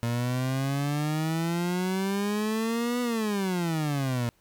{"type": "exponential two-way sweep", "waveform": "30% pulse", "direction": "up then down", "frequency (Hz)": [116.54, 246.7, 116.54], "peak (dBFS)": -23, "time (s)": [0.03, 4.29], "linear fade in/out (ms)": 0, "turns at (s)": 3.01, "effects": ["pink hiss -66 dBFS RMS until 4.4 s"]}